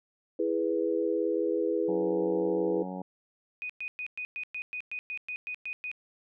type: chord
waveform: sine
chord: E major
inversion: none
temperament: equal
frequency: 329.6 / 415.3 / 493.9 Hz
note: E4 / G#4 / B4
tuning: 0 / 0 / 0 cents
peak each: -30 dBFS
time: 0.39-2.83 s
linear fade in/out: 5 ms
type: harmonic tone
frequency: 92.5 Hz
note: F#2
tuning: in tune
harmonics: 2 / 3 / 4 / 5 / 6 / 7 / 8 / 9 / 10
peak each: -37 / -42 / -49 / -47 / -43 / -53 / -46 / -44 / -51 dBFS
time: 1.88-3.02 s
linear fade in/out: 5 ms
type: tone bursts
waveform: sine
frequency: 2487 Hz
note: D#7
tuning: 1 cent flat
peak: -33 dBFS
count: 13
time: 3.62-5.915 s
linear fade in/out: 0 ms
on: 75 ms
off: 110 ms
effects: none